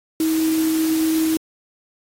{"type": "tone in noise", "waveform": "sine", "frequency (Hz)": 319, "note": "D#4", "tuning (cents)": 43, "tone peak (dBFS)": -16, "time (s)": [0.2, 1.37], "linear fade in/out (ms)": 2, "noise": "white", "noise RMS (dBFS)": -30, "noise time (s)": [0.2, 1.37], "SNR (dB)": 11, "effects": ["AAC 48 kbps"]}